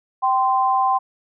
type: tone pair together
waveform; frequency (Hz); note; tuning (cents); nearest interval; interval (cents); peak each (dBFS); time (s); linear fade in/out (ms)
sine; 777.6 / 1038; G5 / C6; -14 / -14; perfect fourth; 500; -18; 0.22-0.99; 20
effects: none